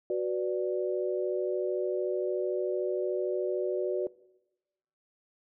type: chord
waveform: sine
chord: B minor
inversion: second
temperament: equal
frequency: 370 / 493.9 / 587.3 Hz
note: F#4 / B4 / D5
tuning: 0 / 0 / 0 cents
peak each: -29 / -34 / -33 dBFS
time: 0.1-4.07 s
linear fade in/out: 2 ms
effects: noise-tail reverb RT60 1.0 s tail -21 dB re dry